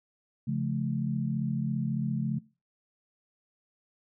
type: chord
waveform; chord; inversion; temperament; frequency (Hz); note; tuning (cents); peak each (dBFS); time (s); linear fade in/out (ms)
sine; Db augmented; none; just; 138.59 / 173.24 / 216.5; Db3 / F3 / A3; 0 / -14 / -28; -30 / -34 / -31; 0.47-2.39; 10
effects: noise-tail reverb RT60 0.3 s tail -20 dB re dry